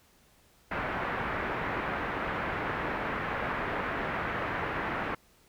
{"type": "low-pass noise", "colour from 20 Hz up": "white", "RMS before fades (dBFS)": -33, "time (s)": [0.71, 5.15], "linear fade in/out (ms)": 5, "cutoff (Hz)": 1900, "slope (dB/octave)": 24, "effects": ["pink hiss -63 dBFS RMS until 5.48 s"]}